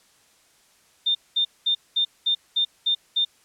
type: tone bursts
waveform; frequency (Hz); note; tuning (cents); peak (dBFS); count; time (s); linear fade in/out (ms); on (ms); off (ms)
sine; 3614; A7; +46; -18; 8; 1.06-3.25; 10; 90; 210
effects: white hiss -59 dBFS RMS until 3.44 s + low-pass 10000 Hz 12 dB/octave